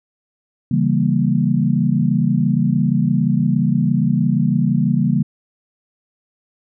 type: chord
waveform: sine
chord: C# diminished seventh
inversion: none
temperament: equal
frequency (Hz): 138.59 / 164.81 / 196 / 233.1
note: C#3 / E3 / G3 / Bb3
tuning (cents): 0 / 0 / 0 / 0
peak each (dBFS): -19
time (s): 0.71-5.23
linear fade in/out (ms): 5
effects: none